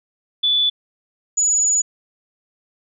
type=tone pair in turn; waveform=sine; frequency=3468 / 6894 Hz; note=A7 / A8; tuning=-26 / -36 cents; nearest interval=octave; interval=1190 cents; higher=second; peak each=-14 dBFS; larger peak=neither; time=0.43-0.7 / 1.37-1.82 s; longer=second; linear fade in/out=10 ms; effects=none